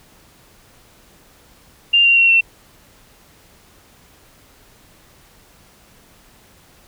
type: tone with pitch steps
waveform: sine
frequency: 2794 / 2764 / 2733 / 2704 Hz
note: F7 / F7 / F7 / E7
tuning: 0 / -19 / -38 / +43 cents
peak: -9 dBFS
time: 1.93-2.41 s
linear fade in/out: 10 ms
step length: 120 ms
effects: pink hiss -50 dBFS RMS until 6.87 s